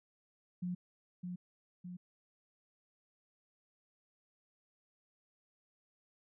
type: tone with echo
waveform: sine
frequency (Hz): 178.9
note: F3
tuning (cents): +42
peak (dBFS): -35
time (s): 0.62-0.75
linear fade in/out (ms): 10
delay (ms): 610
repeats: 2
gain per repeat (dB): -4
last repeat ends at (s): 1.97
effects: none